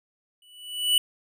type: tone with exponential growth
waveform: square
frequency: 2960 Hz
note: F#7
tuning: in tune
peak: -16 dBFS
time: 0.42-0.98 s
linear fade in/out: 2 ms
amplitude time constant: 120 ms
effects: none